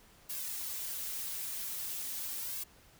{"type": "noise with flanger", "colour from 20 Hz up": "blue", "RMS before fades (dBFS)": -39, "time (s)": [0.29, 2.64], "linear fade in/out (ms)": 10, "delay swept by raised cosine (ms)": [1.8, 7.5], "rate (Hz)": 0.43, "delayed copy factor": 0.9, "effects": ["pink hiss -61 dBFS RMS until 2.99 s"]}